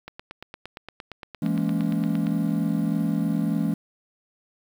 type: click train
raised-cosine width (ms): 0.3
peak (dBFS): -21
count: 20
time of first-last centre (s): 0.08-2.269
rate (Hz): 8.68
type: chord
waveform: triangle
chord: A# half-diminished seventh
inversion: second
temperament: just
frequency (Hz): 167.82 / 209.8 / 233.1 / 279.7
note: E3 / G#3 / A#3 / C#4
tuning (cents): +31 / +18 / 0 / +16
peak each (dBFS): -24 / -24 / -28 / -26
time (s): 1.42-3.74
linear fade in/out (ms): 5
effects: 8-bit